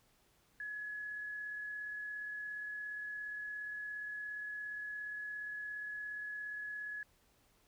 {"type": "tone with amplitude modulation", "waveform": "sine", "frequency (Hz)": 1692, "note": "G#6", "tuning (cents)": 32, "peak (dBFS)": -39, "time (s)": [0.6, 7.03], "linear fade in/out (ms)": 2, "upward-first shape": "sine", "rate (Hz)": 37.2, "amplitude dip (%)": 25, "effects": ["pink hiss -71 dBFS RMS until 7.67 s"]}